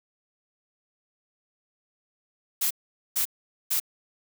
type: noise bursts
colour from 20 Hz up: blue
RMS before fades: -25 dBFS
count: 3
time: 2.61-3.801 s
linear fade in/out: 10 ms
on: 97 ms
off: 450 ms
effects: none